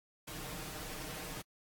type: noise with comb filter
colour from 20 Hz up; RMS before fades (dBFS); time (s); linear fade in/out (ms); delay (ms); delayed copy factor
pink; -44; 0.27-1.42; 10; 6.5; +0.65
effects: AAC 64 kbps